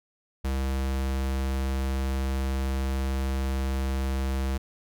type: tone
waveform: square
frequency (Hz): 66.6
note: C2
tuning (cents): +31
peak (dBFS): -26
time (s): 0.44-4.58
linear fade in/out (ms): 10
effects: none